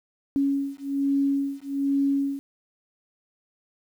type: beating tone pair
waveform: sine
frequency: 277.2 / 278.4 Hz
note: C#4 / C#4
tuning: 0 / +8 cents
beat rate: 1.2 Hz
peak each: -25 dBFS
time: 0.36-2.39 s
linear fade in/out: 0 ms
effects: 9-bit